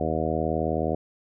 harmonic tone, 79.4 Hz, D#2, 36 cents sharp, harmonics 1 / 2 / 3 / 4 / 5 / 6 / 7 / 8 / 9, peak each -32 / -32 / -32 / -32 / -32 / -32 / -32 / -32 / -32 dBFS, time 0-0.95 s, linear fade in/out 5 ms, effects none

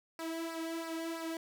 sawtooth tone with flanger, 328.2 Hz, E4, 8 cents flat, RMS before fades -39 dBFS, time 0.19-1.37 s, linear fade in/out 2 ms, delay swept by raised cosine 0.29 to 2.29 ms, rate 3 Hz, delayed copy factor -0.7, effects none

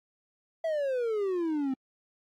triangle exponential sweep, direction down, 665 to 258.2 Hz, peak -25 dBFS, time 0.64-1.74 s, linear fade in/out 5 ms, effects AAC 48 kbps

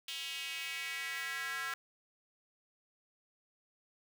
square tone with high-pass filter sweep, 149.7 Hz, D3, 33 cents sharp, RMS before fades -40 dBFS, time 0.08-1.74 s, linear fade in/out 2 ms, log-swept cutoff 3100 to 1500 Hz, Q 3.3, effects none

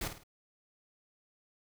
pink noise with echo, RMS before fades -36 dBFS, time 0.01-0.08 s, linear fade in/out 5 ms, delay 52 ms, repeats 3, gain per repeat -8 dB, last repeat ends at 0.236 s, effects none

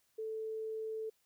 sine tone, 440 Hz, A4, in tune, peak -37 dBFS, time 0.18-1.1 s, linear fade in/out 10 ms, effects white hiss -75 dBFS RMS until 1.25 s

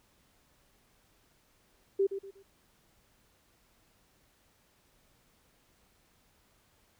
sine tone with echo, 392.3 Hz, G4, 1 cent sharp, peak -23 dBFS, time 1.99-2.07 s, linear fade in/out 10 ms, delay 120 ms, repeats 3, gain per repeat -10 dB, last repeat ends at 2.43 s, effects pink hiss -68 dBFS RMS until 6.99 s

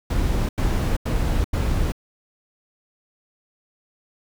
brown noise bursts, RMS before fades -21 dBFS, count 4, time 0.1-1.921 s, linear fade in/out 5 ms, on 390 ms, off 87 ms, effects none

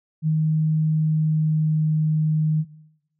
sine tone with pitch glide, 156.4 to 155.32 Hz, D#3 to D#3, +9 to -3 cents, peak -17 dBFS, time 0.22-2.65 s, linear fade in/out 50 ms, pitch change -12 cents, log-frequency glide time 0.72-1.88 s, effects noise-tail reverb RT60 0.8 s tail -17 dB re dry

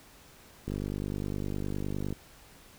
click train, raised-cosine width 3 ms, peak -21 dBFS, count 73, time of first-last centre 0.68-2.126 s, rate 49.8 Hz, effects pink hiss -55 dBFS RMS until 2.78 s

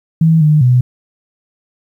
sine tone with pitch steps, 161.8 / 151.9 / 125.1 Hz, E3 / D#3 / B2, -32 / -41 / +23 cents, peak -6 dBFS, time 0.21-0.81 s, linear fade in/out 5 ms, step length 200 ms, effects 8-bit

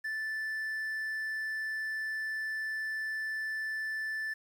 triangle tone with quantisation, 1757 Hz, A6, 3 cents flat, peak -31 dBFS, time 0.04-4.34 s, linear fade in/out 10 ms, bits 10, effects none

